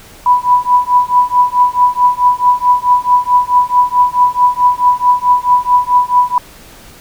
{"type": "tone with tremolo", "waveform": "sine", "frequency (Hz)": 987.8, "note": "B5", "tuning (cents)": 0, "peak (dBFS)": -3, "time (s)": [0.26, 6.38], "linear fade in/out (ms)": 2, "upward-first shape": "triangle", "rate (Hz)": 4.6, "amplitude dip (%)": 100, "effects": ["pink hiss -38 dBFS RMS until 7 s"]}